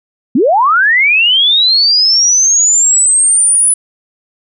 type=linear sweep; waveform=sine; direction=up; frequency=208.2 to 10030 Hz; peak=-6 dBFS; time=0.35-3.74 s; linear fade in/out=5 ms; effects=none